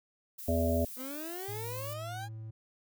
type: noise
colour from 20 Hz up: violet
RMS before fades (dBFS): -44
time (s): 0.38-1.94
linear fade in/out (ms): 10
type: harmonic tone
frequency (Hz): 83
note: E2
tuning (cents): +12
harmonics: 1 / 3 / 5 / 7 / 8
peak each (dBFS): -30 / -32 / -37 / -33 / -34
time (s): 0.48-0.85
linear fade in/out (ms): 5
type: exponential sweep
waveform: 30% pulse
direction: up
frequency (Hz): 247 to 830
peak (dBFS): -37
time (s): 0.96-2.29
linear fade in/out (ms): 50
type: tone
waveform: triangle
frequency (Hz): 110.5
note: A2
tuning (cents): +8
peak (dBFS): -38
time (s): 1.48-2.51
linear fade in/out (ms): 10
effects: none